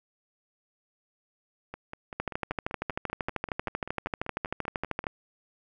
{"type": "two click trains", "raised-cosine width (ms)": 0.5, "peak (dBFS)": [-23, -14], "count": [18, 38], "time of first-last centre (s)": [[1.74, 5.041], [2.2, 5.068]], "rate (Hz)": [5.15, 12.9], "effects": []}